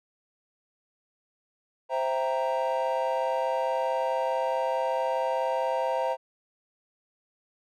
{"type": "chord", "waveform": "triangle", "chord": "C dominant seventh", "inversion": "none", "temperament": "equal", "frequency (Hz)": [523.3, 659.3, 784, 932.3], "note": ["C5", "E5", "G5", "Bb5"], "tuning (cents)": [0, 0, 0, 0], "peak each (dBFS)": [-27, -29, -32, -28], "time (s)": [1.89, 6.17], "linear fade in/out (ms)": 50, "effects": []}